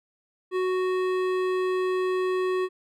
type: tone with hard clipping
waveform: sine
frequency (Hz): 370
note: F#4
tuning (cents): 0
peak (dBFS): -25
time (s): 0.51-2.69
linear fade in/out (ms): 50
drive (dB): 14
effects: none